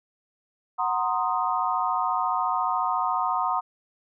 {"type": "chord", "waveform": "sine", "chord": "C half-diminished seventh", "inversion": "second", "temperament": "equal", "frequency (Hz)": [740, 932.3, 1046.5, 1244.5], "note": ["Gb5", "Bb5", "C6", "Eb6"], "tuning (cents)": [0, 0, 0, 0], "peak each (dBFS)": -28, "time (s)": [0.78, 3.61], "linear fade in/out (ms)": 20, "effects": []}